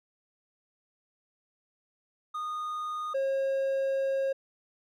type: tone pair in turn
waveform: triangle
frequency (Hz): 1231 / 540.6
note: D#6 / C#5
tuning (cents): -19 / -44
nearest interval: octave + major second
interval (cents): 1425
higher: first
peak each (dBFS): -30 / -24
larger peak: second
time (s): 2.34-3.14 / 3.14-4.33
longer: second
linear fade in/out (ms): 10
effects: none